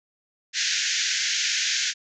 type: band-pass noise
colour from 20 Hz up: white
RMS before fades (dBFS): -25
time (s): 0.53-1.94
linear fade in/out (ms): 50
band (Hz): 1500 to 6900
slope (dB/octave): 96
effects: none